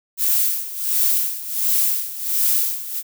violet noise with tremolo, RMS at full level -17 dBFS, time 0.17-3.03 s, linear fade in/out 50 ms, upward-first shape sine, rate 1.4 Hz, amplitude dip 80%, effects none

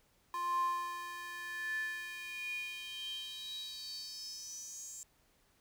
square tone with high-pass filter sweep, 349.2 Hz, F4, in tune, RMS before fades -41 dBFS, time 0.34-5.03 s, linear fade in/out 0 ms, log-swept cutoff 930 to 7300 Hz, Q 9.7, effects pink hiss -71 dBFS RMS until 5.6 s

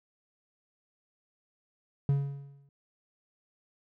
triangle tone with exponential decay, 140 Hz, C#3, 18 cents sharp, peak -19 dBFS, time 2.09-2.69 s, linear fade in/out 2 ms, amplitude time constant 130 ms, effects none

